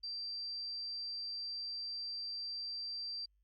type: tone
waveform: sine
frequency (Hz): 4699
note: D8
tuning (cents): 0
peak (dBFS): -39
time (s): 0.03-3.26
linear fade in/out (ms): 10
effects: added 50 Hz sine -70 dBFS peak until 3.43 s + Opus 48 kbps